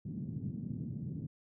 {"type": "band-pass noise", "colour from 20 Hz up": "pink", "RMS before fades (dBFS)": -40, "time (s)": [0.05, 1.27], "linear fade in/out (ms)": 10, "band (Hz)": [120, 230], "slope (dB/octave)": 24, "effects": []}